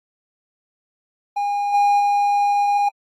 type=tone with level steps; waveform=triangle; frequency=814 Hz; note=G#5; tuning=35 cents flat; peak=-17 / -11 / -13 dBFS; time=1.36-2.89 s; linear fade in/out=10 ms; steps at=1.74 / 2 s; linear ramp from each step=5 ms; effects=AAC 48 kbps

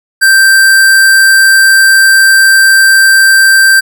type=tone; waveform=square; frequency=1568 Hz; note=G6; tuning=in tune; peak=-3 dBFS; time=0.21-3.81 s; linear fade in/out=20 ms; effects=none

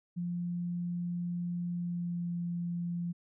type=tone with pitch glide; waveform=sine; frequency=174.61 to 172.9 Hz; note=F3 to F3; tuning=0 to -17 cents; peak=-32 dBFS; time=0.16-3.13 s; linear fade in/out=20 ms; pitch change=-17 cents; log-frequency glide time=1.71-2.36 s; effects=none

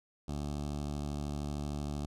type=tone with notch filter; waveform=15% pulse; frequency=73 Hz; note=D2; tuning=10 cents flat; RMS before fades=-37 dBFS; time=0.28-2.06 s; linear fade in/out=5 ms; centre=1900 Hz; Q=0.74; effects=low-pass 9000 Hz 12 dB/octave

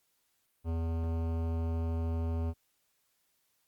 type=tone with hard clipping; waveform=sine; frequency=82.41 Hz; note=E2; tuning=in tune; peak=-32 dBFS; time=0.64-2.54 s; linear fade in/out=50 ms; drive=17 dB; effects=white hiss -75 dBFS RMS until 3.67 s + Opus 48 kbps

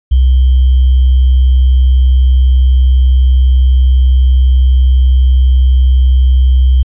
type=tone with sample-and-hold; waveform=sine; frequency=64 Hz; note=C2; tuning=38 cents flat; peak=-4 dBFS; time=0.11-6.83 s; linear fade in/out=10 ms; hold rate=3150 Hz; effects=resampled to 8000 Hz

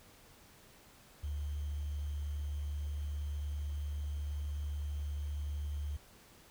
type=tone with sample-and-hold; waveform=sine; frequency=73.42 Hz; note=D2; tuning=in tune; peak=-35 dBFS; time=1.23-5.97 s; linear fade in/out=10 ms; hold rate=3150 Hz; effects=pink hiss -60 dBFS RMS until 6.5 s

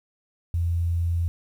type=tone; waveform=sine; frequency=85.1 Hz; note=F2; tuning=44 cents flat; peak=-21 dBFS; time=0.54-1.28 s; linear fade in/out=0 ms; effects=9-bit

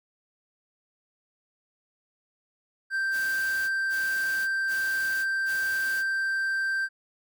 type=tone; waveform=triangle; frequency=1568 Hz; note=G6; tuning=in tune; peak=-23 dBFS; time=2.9-6.89 s; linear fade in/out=50 ms
type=noise bursts; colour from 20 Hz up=white; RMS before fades=-41 dBFS; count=4; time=3.11-6.04 s; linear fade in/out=50 ms; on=590 ms; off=190 ms
effects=none

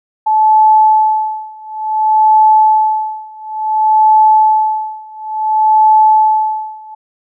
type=tone with tremolo; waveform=sine; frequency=866 Hz; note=A5; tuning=28 cents flat; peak=-4 dBFS; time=0.26-6.95 s; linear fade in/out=10 ms; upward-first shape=sine; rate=0.57 Hz; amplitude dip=95%; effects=none

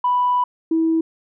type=tone pair in turn; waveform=sine; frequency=987.8 / 324.8 Hz; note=B5 / E4; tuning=0 / -26 cents; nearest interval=octave + perfect fifth; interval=1926 cents; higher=first; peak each=-14 dBFS; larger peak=neither; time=0.04-0.44 / 0.71-1.01 s; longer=first; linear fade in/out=5 ms; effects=tanh soft clip ceiling -10 dBFS

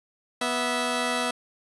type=tone pair together; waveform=10% pulse; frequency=245.3 / 655 Hz; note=B3 / E5; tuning=-12 / -11 cents; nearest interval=octave + perfect fourth; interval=1701 cents; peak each=-19 dBFS; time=0.41-1.31 s; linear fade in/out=5 ms; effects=resampled to 24000 Hz

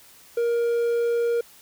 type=tone; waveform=triangle; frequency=470.4 Hz; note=A#4; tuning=16 cents sharp; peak=-18 dBFS; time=0.37-1.41 s; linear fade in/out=5 ms; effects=white hiss -51 dBFS RMS until 1.61 s

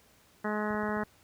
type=harmonic tone; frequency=211.3 Hz; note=G#3; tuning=30 cents sharp; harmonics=1 / 2 / 3 / 4 / 5 / 6 / 7 / 8 / 9; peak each=-33 / -36 / -38 / -39 / -40 / -41 / -41 / -42 / -43 dBFS; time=0.44-1.04 s; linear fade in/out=10 ms
type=clicks; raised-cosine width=5 ms; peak=-34 dBFS; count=6; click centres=0.706 / 0.745 / 0.832 / 0.889 / 0.968 / 1.032 s
effects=pink hiss -62 dBFS RMS until 1.23 s + high-pass 60 Hz 12 dB/octave

